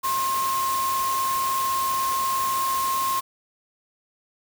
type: tone in noise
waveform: sine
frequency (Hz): 1066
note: C6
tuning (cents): +32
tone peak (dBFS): -22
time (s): 0.03-3.21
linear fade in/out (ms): 20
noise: white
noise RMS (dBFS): -31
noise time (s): 0.03-3.21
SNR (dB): +6
effects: none